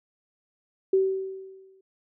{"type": "tone with exponential decay", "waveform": "sine", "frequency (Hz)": 382.8, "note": "G4", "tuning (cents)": -41, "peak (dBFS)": -16, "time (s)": [0.93, 1.81], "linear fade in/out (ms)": 5, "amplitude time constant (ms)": 190, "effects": []}